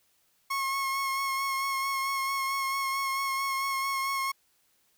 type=tone with vibrato; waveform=30% pulse; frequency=1087 Hz; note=C#6; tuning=34 cents flat; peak=-25 dBFS; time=0.5-4.32 s; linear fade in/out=10 ms; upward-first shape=sine; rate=4.5 Hz; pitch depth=19 cents each way; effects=white hiss -69 dBFS RMS until 4.97 s